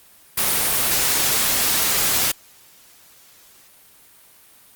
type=noise; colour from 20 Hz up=white; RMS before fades=-19 dBFS; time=0.37-2.32 s; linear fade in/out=10 ms; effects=white hiss -50 dBFS RMS until 4.75 s + Opus 32 kbps